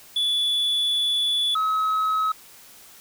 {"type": "tone pair in turn", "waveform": "sine", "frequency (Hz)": [3442, 1280.8], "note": ["A7", "D#6"], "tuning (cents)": [-39, 50], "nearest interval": "octave + perfect fourth", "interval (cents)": 1711, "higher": "first", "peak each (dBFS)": -17, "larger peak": "neither", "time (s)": [[0.16, 1.55], [1.55, 2.32]], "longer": "first", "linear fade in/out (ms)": 5, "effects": ["tanh soft clip ceiling -19 dBFS", "white hiss -48 dBFS RMS until 3 s"]}